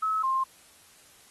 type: tone pair in turn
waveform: sine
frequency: 1291 / 1057.1 Hz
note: E6 / C6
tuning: -37 / +17 cents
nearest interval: minor third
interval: 346 cents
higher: first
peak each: -24 / -23 dBFS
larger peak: second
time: 0.02-0.23 / 0.23-0.44 s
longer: neither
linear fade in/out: 10 ms
effects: white hiss -56 dBFS RMS until 1.3 s + AAC 32 kbps